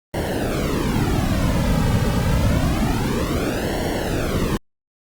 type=noise with flanger; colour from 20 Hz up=brown; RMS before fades=-20 dBFS; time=0.14-4.57 s; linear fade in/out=0 ms; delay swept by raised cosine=0.8 to 2.9 ms; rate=0.27 Hz; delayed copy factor=-0.9; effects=Opus 32 kbps